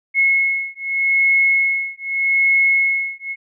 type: beating tone pair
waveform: sine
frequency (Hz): 2177 / 2177.82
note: C#7 / C#7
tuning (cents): -32 / -31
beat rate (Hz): 0.82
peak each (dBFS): -17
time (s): 0.14-3.36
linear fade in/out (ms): 50
effects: none